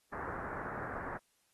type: low-pass noise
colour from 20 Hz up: white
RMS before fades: -42 dBFS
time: 0.12-1.18 s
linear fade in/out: 10 ms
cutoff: 1700 Hz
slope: 48 dB/octave
effects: white hiss -74 dBFS RMS until 1.53 s + AAC 32 kbps